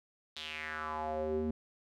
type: tone with band-pass filter sweep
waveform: square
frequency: 77.78 Hz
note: D#2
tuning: in tune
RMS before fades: -37 dBFS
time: 0.36-1.51 s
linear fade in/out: 5 ms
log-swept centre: 3800 to 270 Hz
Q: 4.1
effects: none